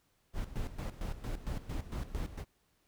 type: noise with tremolo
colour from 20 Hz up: brown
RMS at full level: -36 dBFS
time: 0.33-2.45 s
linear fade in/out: 50 ms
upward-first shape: square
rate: 4.4 Hz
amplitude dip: 75%
effects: pink hiss -74 dBFS RMS until 2.87 s